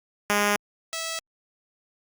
5% pulse tone pair in turn, 205.8 / 653.4 Hz, G#3 / E5, -16 / -15 cents, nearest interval octave + minor sixth, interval 2001 cents, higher second, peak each -9 / -18 dBFS, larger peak first, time 0.3-0.56 / 0.93-1.19 s, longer neither, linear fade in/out 0 ms, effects Opus 48 kbps

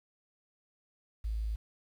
sine tone with quantisation, 54.1 Hz, A1, 29 cents flat, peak -31 dBFS, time 1.24-1.56 s, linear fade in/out 10 ms, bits 10, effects none

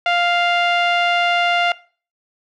sawtooth tone with low-pass filter, 698.5 Hz, F5, in tune, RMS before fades -17 dBFS, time 0.06-1.72 s, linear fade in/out 2 ms, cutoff 2800 Hz, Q 2.2, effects noise-tail reverb RT60 0.4 s tail -20 dB re dry

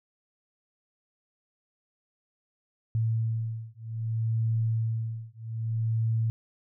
sine beating tone pair, 112.4 / 113.03 Hz, A2 / A2, +37 / +47 cents, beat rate 0.63 Hz, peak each -29 dBFS, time 2.95-6.3 s, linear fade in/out 0 ms, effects none

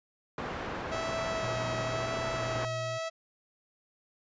white low-pass noise, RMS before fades -37 dBFS, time 0.38-2.65 s, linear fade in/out 2 ms, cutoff 1200 Hz, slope 12 dB/octave
sawtooth tone with vibrato, 650 Hz, E5, 24 cents flat, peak -29 dBFS, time 0.91-3.1 s, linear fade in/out 20 ms, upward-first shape sine, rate 0.96 Hz, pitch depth 17 cents each way
triangle tone with tremolo, 118.9 Hz, A#2, 35 cents sharp, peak -34 dBFS, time 1.42-2.99 s, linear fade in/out 20 ms, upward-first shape sine, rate 1 Hz, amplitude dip 50%
effects resampled to 16000 Hz

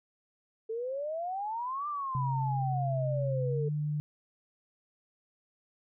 sine exponential two-way sweep, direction up then down, 436.6 to 1199 to 436.6 Hz, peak -32 dBFS, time 0.69-3.69 s, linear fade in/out 10 ms, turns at 1.88 s
sine tone with pitch glide, 133 to 149.29 Hz, C3 to D3, +29 to +29 cents, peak -29 dBFS, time 2.15-4 s, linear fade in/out 0 ms, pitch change +200 cents, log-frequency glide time 3.47-3.69 s
effects none

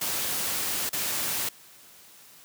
white noise with dropouts, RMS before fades -29 dBFS, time 0.01-1.49 s, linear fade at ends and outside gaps 5 ms, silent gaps 0.893-0.929 s, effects white hiss -52 dBFS RMS until 2.44 s + high-pass 80 Hz 12 dB/octave

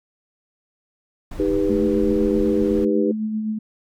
brown noise, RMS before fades -31 dBFS, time 1.31-2.85 s, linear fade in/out 5 ms
sine chord, Eb augmented, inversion none, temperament equal with one note detuned, 311.1 / 396.1 / 493.9 Hz, Eb4 / G4 / B4, 0 / +18 / 0 cents, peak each -21 / -21 / -24 dBFS, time 1.39-3.12 s, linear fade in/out 10 ms
sine tone with tremolo, 216.4 Hz, A3, 29 cents flat, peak -20 dBFS, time 1.69-3.59 s, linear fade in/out 10 ms, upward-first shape sine, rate 7.9 Hz, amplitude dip 35%
effects none

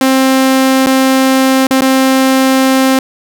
sawtooth tone with dropouts, 264.2 Hz, C4, 17 cents sharp, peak -3 dBFS, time 0.01-2.99 s, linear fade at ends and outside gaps 2 ms, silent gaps 0.862-0.868 / 1.67-1.708 / 1.809-1.819 s, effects none

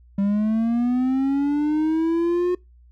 triangle linear sweep, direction up, 196 to 361.3 Hz, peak -16 dBFS, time 0.18-2.55 s, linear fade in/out 5 ms, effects noise-tail reverb RT60 0.2 s tail -24 dB re dry + added 60 Hz sine -48 dBFS peak until 2.91 s

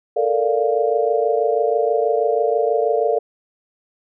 sine chord, Bb major seventh, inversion third, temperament equal, 440 / 466.2 / 587.3 / 698.5 Hz, A4 / Bb4 / D5 / F5, 0 / 0 / 0 / 0 cents, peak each -20 / -20 / -22 / -22 dBFS, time 0.16-3.19 s, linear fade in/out 10 ms, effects none

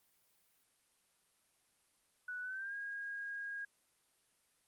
sine tone with pitch glide, 1480 to 1632.7 Hz, F#6 to G#6, 0 to -30 cents, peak -40 dBFS, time 2.28-3.65 s, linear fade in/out 5 ms, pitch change +170 cents, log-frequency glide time 2.42-2.75 s, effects white hiss -74 dBFS RMS until 4.67 s + Opus 32 kbps

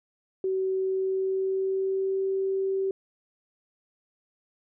sine tone with pitch glide, 379.2 to 385.6 Hz, F#4 to G4, +43 to -28 cents, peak -24 dBFS, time 0.44-2.91 s, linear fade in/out 2 ms, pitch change +29 cents, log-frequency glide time 0.72-2.26 s, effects none

